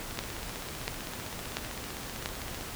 two click trains, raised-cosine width 0.2 ms, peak -22 / -13 dBFS, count 40 / 4, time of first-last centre 0.11-2.61 / 0.19-2.259 s, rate 15.6 / 1.45 Hz, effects pink hiss -40 dBFS RMS until 2.75 s

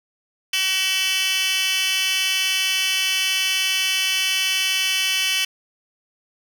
10% pulse tone with high-pass filter, 379.1 Hz, F#4, 42 cents sharp, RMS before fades -21 dBFS, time 0.53-5.45 s, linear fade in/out 5 ms, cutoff 3100 Hz, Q 5, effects none

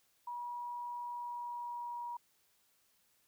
sine tone with pitch glide, 964 to 956.2 Hz, B5 to A#5, -42 to +44 cents, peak -39 dBFS, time 0.27-2.17 s, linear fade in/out 5 ms, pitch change -14 cents, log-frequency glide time 1.02-2.04 s, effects white hiss -73 dBFS RMS until 3.27 s

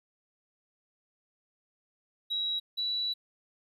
triangle tone pair in turn, 3868 / 3936 Hz, B7 / B7, -37 / -7 cents, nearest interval unison, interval 30 cents, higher second, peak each -25 dBFS, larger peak neither, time 2.3-2.6 / 2.77-3.14 s, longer second, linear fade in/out 20 ms, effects tanh soft clip ceiling -27 dBFS

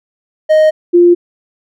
triangle / sine tone pair in turn, 622 / 349.1 Hz, D#5 / F4, -1 / -1 cents, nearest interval minor seventh, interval 1000 cents, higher first, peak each -3 dBFS, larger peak neither, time 0.49-0.71 / 0.93-1.15 s, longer neither, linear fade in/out 20 ms, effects none

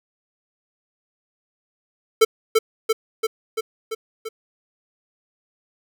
square tone with echo, 443.9 Hz, A4, 15 cents sharp, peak -10 dBFS, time 2.21-2.25 s, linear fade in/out 10 ms, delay 340 ms, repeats 6, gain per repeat -3 dB, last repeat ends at 4.29 s, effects none

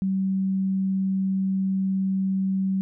sine tone, 191.5 Hz, G3, 40 cents flat, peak -21 dBFS, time 0.02-2.81 s, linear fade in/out 0 ms, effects none

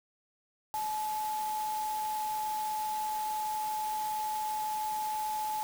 sine tone in noise, 858 Hz, A5, 44 cents flat, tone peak -31 dBFS, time 0.74-5.63 s, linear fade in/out 0 ms, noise white, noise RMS -44 dBFS, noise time 0.74-5.63 s, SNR +10 dB, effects none

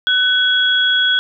sine tone pair together, 1500 / 3333 Hz, F#6 / G#7, +23 / +5 cents, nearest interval octave + major second, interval 1382 cents, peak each -15 / -14 dBFS, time 0.07-1.19 s, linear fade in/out 0 ms, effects none

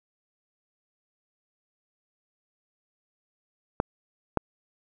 clicks, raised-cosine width 1 ms, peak -8 dBFS, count 2, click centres 3.801 / 4.373 s, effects none

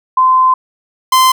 sine / 45% pulse tone pair in turn, 1032 / 1036 Hz, C6 / C6, -24 / -17 cents, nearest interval unison, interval 7 cents, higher second, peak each -6 dBFS, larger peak neither, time 0.17-0.54 / 1.12-1.32 s, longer first, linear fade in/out 5 ms, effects none

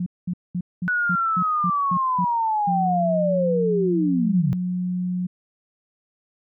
sine tone bursts, 178.2 Hz, F3, 35 cents sharp, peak -22 dBFS, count 9, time 0-2.247 s, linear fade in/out 5 ms, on 63 ms, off 210 ms
sine linear sweep, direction down, 1480 to 122.4 Hz, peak -19 dBFS, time 0.88-4.53 s, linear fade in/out 0 ms
sine tone with pitch glide, 177.6 to 180.6 Hz, F3 to F#3, +29 to -42 cents, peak -22 dBFS, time 2.67-5.27 s, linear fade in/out 10 ms, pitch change +29 cents, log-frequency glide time 4.25-4.47 s
effects none

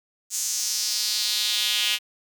square tone with high-pass filter sweep, 112.1 Hz, A2, 33 cents sharp, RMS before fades -25 dBFS, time 0.3-1.99 s, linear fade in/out 50 ms, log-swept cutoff 6900 to 2900 Hz, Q 3.1, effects none

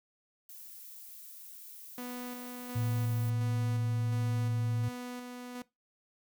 violet noise, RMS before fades -49 dBFS, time 0.49-3.3 s, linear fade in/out 2 ms
sawtooth tone with tremolo, 246.9 Hz, B3, in tune, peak -35 dBFS, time 1.98-5.62 s, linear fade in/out 2 ms, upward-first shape square, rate 1.4 Hz, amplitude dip 30%
sine tone, 114.2 Hz, A#2, 35 cents flat, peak -29 dBFS, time 2.75-4.89 s, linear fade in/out 10 ms
effects noise-tail reverb RT60 0.2 s tail -19 dB re dry

